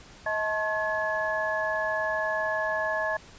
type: tone cluster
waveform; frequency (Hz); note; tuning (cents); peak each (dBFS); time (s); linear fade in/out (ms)
sine; 637 / 876 / 1078 / 1698; D#5 / A5 / C#6 / G#6; +41 / -8 / -49 / +38; -29 / -34 / -35 / -29; 0.26-3.17; 5
effects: pink hiss -50 dBFS RMS until 3.38 s + resampled to 16000 Hz